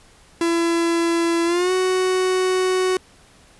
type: tone with pitch glide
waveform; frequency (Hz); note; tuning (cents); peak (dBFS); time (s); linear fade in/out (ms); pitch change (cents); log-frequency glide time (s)
45% pulse; 336.5 to 371.2; E4 to F#4; +36 to +6; -17; 0.41-2.97; 2; +170; 1.45-1.72
effects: pink hiss -51 dBFS RMS until 3.59 s + resampled to 24000 Hz